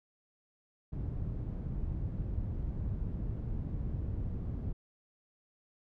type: low-pass noise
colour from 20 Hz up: white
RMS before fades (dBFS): -36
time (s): 0.92-4.73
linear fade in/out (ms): 10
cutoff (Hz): 100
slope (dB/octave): 12
effects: none